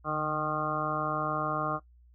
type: harmonic tone with a mistuned harmonic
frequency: 153.4 Hz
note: D#3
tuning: 24 cents flat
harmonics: 1 / 2 / 3 / 4 / 5 / 7 / 8 / 9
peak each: -37 / -38 / -40 / -36 / -37 / -35 / -34 / -38 dBFS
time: 0.04-1.8 s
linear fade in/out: 50 ms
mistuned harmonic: 1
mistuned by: -44 cents
effects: noise-tail reverb RT60 0.1 s tail -17 dB re dry + added 60 Hz sine -55 dBFS peak until 2.14 s